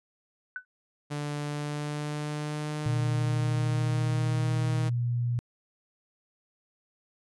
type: tone with exponential decay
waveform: sine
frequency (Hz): 1500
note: F#6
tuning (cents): +23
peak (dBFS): -29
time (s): 0.56-0.65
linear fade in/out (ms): 1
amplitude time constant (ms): 19
type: tone with pitch glide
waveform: sawtooth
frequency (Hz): 146.83 to 157.37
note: D3 to D#3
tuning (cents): 0 to +20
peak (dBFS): -27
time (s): 1.1-4.9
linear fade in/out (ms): 20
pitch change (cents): +120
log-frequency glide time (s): 1.45-4.6
type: tone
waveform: sine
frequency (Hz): 120.2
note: B2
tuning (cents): -46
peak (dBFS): -25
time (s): 2.86-5.39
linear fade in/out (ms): 0
effects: resampled to 24000 Hz